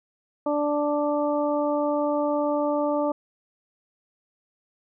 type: harmonic tone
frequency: 293.7 Hz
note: D4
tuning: in tune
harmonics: 1 / 2 / 3 / 4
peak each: -26 / -24 / -30 / -33 dBFS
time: 0.46-3.12 s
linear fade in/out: 5 ms
effects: none